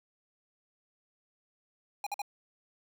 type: tone bursts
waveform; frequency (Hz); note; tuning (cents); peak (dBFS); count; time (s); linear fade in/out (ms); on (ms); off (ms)
square; 816; G#5; -31; -33; 3; 2.04-2.218; 2; 26; 50
effects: 11-bit